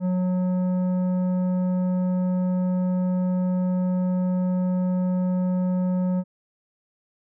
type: tone with tanh clipping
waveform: sine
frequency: 182.5 Hz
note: F#3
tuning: 24 cents flat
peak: -22 dBFS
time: 0-6.24 s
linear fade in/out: 50 ms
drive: 10 dB
effects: none